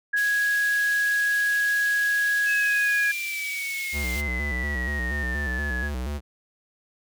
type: tone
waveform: sine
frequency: 1661.2 Hz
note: G#6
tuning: in tune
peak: -20 dBFS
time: 0.13-3.12 s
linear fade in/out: 10 ms
type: high-pass noise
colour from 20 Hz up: pink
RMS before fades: -37 dBFS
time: 0.16-4.22 s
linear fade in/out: 20 ms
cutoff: 2500 Hz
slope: 24 dB/octave
type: exponential sweep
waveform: sine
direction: down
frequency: 2603 to 1661.2 Hz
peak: -28 dBFS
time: 2.45-5.91 s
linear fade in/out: 50 ms
type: tone with vibrato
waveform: square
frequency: 67.7 Hz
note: C#2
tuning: 40 cents flat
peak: -28 dBFS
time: 3.92-6.21 s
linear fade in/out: 50 ms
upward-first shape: square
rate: 4.2 Hz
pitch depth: 130 cents each way
effects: none